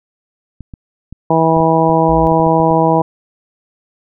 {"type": "clicks", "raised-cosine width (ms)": 5, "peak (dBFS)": -18, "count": 11, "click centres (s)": [0.607, 0.738, 1.126, 1.567, 1.604, 1.896, 2.317, 2.4, 2.466, 2.601, 2.709]}
{"type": "harmonic tone", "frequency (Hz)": 162.3, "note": "E3", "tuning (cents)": -27, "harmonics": [1, 2, 3, 4, 5, 6], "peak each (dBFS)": [-16, -16, -16, -16, -16, -16], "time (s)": [1.3, 3.02], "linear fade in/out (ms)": 5}
{"type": "tone", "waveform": "sine", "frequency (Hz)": 60.2, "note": "B1", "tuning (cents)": -44, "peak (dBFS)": -20, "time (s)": [2.09, 2.27], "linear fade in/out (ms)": 0}
{"effects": []}